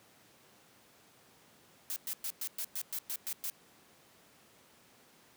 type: noise bursts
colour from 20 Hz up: blue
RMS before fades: -37 dBFS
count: 10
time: 1.9-3.5 s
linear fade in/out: 0 ms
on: 61 ms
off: 110 ms
effects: pink hiss -62 dBFS RMS until 5.36 s + high-pass 150 Hz 12 dB/octave